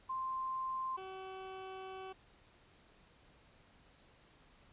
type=tone pair in turn; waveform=sine / 20% pulse; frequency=1046.5 / 379.3 Hz; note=C6 / F#4; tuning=0 / +43 cents; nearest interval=octave + tritone; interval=1757 cents; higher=first; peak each=-36 / -40 dBFS; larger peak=first; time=0.09-0.97 / 0.97-2.13 s; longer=second; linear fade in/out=10 ms; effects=pink hiss -65 dBFS RMS until 4.72 s + resampled to 8000 Hz